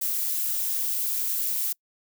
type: noise with amplitude modulation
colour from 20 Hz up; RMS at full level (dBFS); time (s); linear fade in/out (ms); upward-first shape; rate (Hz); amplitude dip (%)
violet; -24; 0.01-1.73; 10; sine; 293; 65
effects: noise-tail reverb RT60 0.1 s tail -26 dB re dry